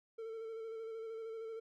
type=tone with vibrato; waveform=triangle; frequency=448.6 Hz; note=A4; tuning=34 cents sharp; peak=-40 dBFS; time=0.18-1.6 s; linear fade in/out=10 ms; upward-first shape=square; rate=13 Hz; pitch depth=22 cents each way; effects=none